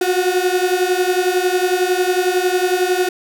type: beating tone pair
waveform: 35% pulse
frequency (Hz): 359.4 / 370.4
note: F4 / F#4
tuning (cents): +50 / +2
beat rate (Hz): 11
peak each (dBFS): -16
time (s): 0.01-3.09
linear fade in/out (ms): 5
effects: none